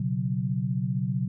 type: chord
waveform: sine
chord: B suspended second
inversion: none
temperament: just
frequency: 123.47 / 138.9 / 185.21 Hz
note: B2 / C#3 / F#3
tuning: 0 / +4 / +2 cents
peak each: -29 dBFS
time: 0-1.28 s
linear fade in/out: 5 ms
effects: none